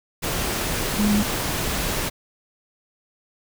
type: tone in noise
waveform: sine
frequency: 207.7 Hz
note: G#3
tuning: in tune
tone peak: -17 dBFS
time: 0.98-1.23 s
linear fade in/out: 20 ms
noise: pink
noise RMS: -25 dBFS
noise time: 0.22-2.1 s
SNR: +5 dB
effects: none